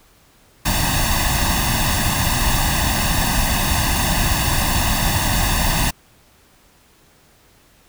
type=noise with comb filter; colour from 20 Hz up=pink; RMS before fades=-18 dBFS; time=0.65-5.91 s; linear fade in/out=10 ms; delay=1.1 ms; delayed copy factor=+0.9; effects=pink hiss -53 dBFS RMS until 7.88 s